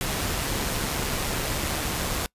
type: noise with amplitude modulation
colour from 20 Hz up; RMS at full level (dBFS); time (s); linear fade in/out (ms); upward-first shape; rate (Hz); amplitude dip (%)
pink; -26; 0.01-2.26; 0; sine; 145; 35
effects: noise-tail reverb RT60 0.1 s tail -24 dB re dry + resampled to 32000 Hz